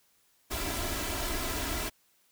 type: noise with comb filter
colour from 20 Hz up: pink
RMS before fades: -33 dBFS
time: 0.5-1.9 s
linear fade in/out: 20 ms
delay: 3 ms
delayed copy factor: +0.65
effects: white hiss -68 dBFS RMS until 2.31 s